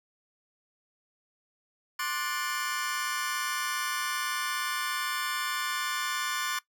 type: chord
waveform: sawtooth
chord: D dominant seventh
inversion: third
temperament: just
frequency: 1057.2 / 1174.7 / 1468.3 / 1762 Hz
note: C6 / D6 / F#6 / A6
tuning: +18 / 0 / -14 / +2 cents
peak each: -32 dBFS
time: 1.99-6.59 s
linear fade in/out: 5 ms
effects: noise-tail reverb RT60 0.1 s tail -18 dB re dry